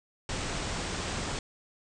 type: low-pass noise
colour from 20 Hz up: pink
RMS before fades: -34 dBFS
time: 0.29-1.39 s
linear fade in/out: 2 ms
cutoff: 8700 Hz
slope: 96 dB/octave
effects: none